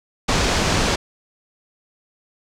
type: low-pass noise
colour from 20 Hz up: pink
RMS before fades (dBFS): -19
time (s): 0.28-0.96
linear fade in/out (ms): 10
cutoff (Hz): 7200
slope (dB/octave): 24
effects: none